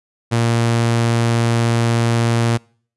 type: tone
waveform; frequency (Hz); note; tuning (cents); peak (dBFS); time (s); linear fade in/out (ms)
sawtooth; 116.54; A#2; 0; -10; 0.31-2.58; 20
effects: noise-tail reverb RT60 0.5 s tail -26 dB re dry + resampled to 24000 Hz